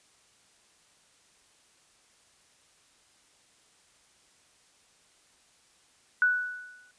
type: tone with exponential decay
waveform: sine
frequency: 1480 Hz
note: F#6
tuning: in tune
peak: -18 dBFS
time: 6.22-6.91 s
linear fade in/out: 1 ms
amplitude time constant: 150 ms
effects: white hiss -63 dBFS RMS until 6.98 s + resampled to 22050 Hz